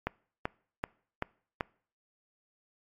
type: click train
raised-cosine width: 0.5 ms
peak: -15 dBFS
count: 5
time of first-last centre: 0.07-1.608 s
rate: 2.6 Hz
effects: noise-tail reverb RT60 0.5 s tail -24 dB re dry + MP3 64 kbps